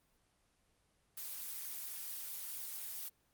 blue noise, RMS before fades -44 dBFS, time 1.17-3.09 s, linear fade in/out 5 ms, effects pink hiss -75 dBFS RMS until 3.33 s + Opus 24 kbps

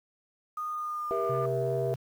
sine tone with pitch glide, 1230 to 1199.1 Hz, D#6 to D6, -20 to +36 cents, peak -31 dBFS, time 0.57-1.46 s, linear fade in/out 5 ms, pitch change -44 cents, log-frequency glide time 0.67-1.26 s
sine chord, E diminished, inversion first, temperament just, 395.6 / 474.7 / 659.3 Hz, G4 / Bb4 / E5, +16 / +31 / 0 cents, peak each -31 dBFS, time 1.11-1.94 s, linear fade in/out 0 ms
sine tone with vibrato, 130.8 Hz, C3, in tune, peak -31 dBFS, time 1.29-1.96 s, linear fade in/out 10 ms, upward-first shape triangle, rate 2.7 Hz, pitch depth 15 cents each way
effects tanh soft clip ceiling -19 dBFS + 9-bit

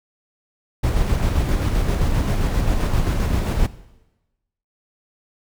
brown noise with tremolo, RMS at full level -18 dBFS, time 0.83-3.67 s, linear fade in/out 10 ms, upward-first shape square, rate 7.6 Hz, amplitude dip 30%, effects noise-tail reverb RT60 1.0 s tail -17 dB re dry

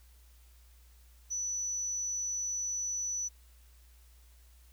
sine tone, 5950 Hz, F#8, 9 cents sharp, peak -32 dBFS, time 1.3-3.29 s, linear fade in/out 20 ms, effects added 60 Hz sine -56 dBFS peak until 4.72 s + white hiss -66 dBFS RMS until 4.72 s

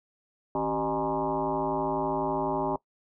sine tone with frequency modulation, 608 Hz, D#5, 40 cents flat, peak -25 dBFS, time 0.55-2.76 s, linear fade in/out 2 ms, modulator 112 Hz, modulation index 3.6, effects noise-tail reverb RT60 0.1 s tail -20 dB re dry

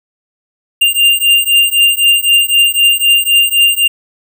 square beating tone pair, 2794 / 2797.9 Hz, F7 / F7, 0 / +3 cents, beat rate 3.9 Hz, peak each -11 dBFS, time 0.81-3.88 s, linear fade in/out 10 ms, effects none

